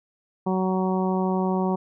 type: harmonic tone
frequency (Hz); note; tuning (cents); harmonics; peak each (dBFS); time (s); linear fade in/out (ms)
187; F#3; +19; 1 / 2 / 3 / 4 / 5 / 6; -23 / -27 / -33 / -31 / -31 / -37; 0.46-1.76; 10
effects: none